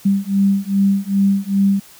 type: beating tone pair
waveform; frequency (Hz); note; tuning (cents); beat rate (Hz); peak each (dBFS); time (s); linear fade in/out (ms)
sine; 196 / 198.5; G3 / G3; 0 / +22; 2.5; -16; 0.05-1.8; 10
effects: white hiss -44 dBFS RMS until 1.99 s